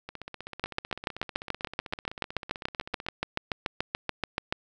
two click trains, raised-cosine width 0.3 ms, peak -22 / -11 dBFS, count 48 / 28, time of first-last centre 0.09-3.065 / 0.64-4.525 s, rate 15.8 / 6.95 Hz, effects none

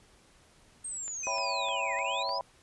sine linear two-way sweep, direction down then up, 8540 to 1808 to 5200 Hz, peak -35 dBFS, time 0.84-2.39 s, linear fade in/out 10 ms, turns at 1.95 s
click train, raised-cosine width 0.3 ms, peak -31 dBFS, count 5, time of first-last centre 1.08-2.292 s, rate 3.3 Hz
square tone with vibrato, 2489 Hz, D#7, in tune, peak -37 dBFS, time 1.23-2.23 s, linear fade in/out 5 ms, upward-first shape triangle, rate 6.8 Hz, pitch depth 27 cents each way
sine chord, C# half-diminished seventh, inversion none, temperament equal with one note detuned, 554.4 / 655.8 / 784 / 987.8 Hz, C#5 / E5 / G5 / B5, 0 / -9 / 0 / 0 cents, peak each -38 / -38 / -38 / -33 dBFS, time 1.27-2.41 s, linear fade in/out 0 ms
effects pink hiss -61 dBFS RMS until 2.62 s + resampled to 24000 Hz

